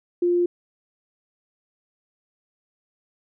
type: tone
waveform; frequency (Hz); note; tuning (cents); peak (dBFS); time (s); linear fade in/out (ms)
sine; 350.8; F4; +8; -17; 0.22-0.46; 5
effects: none